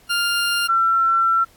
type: tone pair in turn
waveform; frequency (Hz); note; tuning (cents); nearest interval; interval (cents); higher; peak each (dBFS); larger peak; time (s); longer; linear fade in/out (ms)
20% pulse / sine; 1400 / 1348.9; F6 / E6; +4 / +39; minor second; 65; first; -13 / -14; first; 0.09-0.68 / 0.68-1.45; second; 20
effects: pink hiss -53 dBFS RMS until 1.56 s + AAC 64 kbps